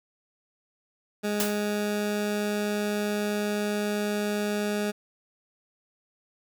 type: tone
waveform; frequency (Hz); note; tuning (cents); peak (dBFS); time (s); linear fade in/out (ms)
20% pulse; 207.7; G#3; 0; -21; 1.23-4.92; 20
type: noise with exponential decay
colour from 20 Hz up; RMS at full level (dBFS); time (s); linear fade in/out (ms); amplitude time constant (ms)
white; -25; 1.4-1.63; 0; 50
effects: none